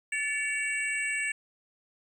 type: tone cluster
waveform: sine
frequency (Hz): 1744 / 2264 / 2743 / 8080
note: A6 / C#7 / F7 / B8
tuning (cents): -16 / +36 / -32 / +39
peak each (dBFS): -33 / -31 / -36 / -37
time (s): 0.12-1.32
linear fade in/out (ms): 5
effects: 10-bit